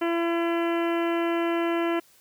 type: harmonic tone with a mistuned harmonic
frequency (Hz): 337.5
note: E4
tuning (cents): +41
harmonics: 1 / 2 / 3 / 4 / 5 / 6 / 7 / 8 / 9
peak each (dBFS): -24 / -30 / -34 / -36 / -38 / -40 / -41 / -42 / -43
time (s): 0.01-2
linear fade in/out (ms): 10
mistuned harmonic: 8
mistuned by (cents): +16
effects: white hiss -58 dBFS RMS until 2.2 s